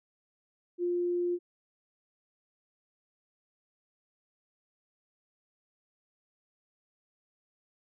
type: tone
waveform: sine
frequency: 351.6 Hz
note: F4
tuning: 12 cents sharp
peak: -27 dBFS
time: 0.78-1.39 s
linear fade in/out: 50 ms
effects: none